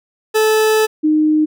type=tone pair in turn; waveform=40% pulse / sine; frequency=434.8 / 307.5 Hz; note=A4 / D#4; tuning=-21 / -20 cents; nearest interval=tritone; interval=599 cents; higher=first; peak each=-10 dBFS; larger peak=neither; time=0.34-0.87 / 1.03-1.46 s; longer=first; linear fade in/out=20 ms; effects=none